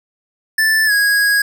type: tone with pitch glide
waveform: square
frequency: 1760 to 1651.7 Hz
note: A6 to G#6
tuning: 0 to -10 cents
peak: -12 dBFS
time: 0.58-1.42 s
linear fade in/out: 5 ms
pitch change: -110 cents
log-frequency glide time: 0.86-0.92 s
effects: none